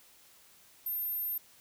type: tone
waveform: sine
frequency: 13210 Hz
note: G#9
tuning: 10 cents flat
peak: -29 dBFS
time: 0.86-1.38 s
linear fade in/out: 5 ms
effects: tanh soft clip ceiling -31 dBFS + white hiss -60 dBFS RMS until 1.6 s